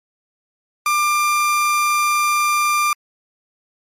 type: tone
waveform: 30% pulse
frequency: 1192 Hz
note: D6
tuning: 25 cents sharp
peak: -12 dBFS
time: 0.86-2.93 s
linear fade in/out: 2 ms
effects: MP3 64 kbps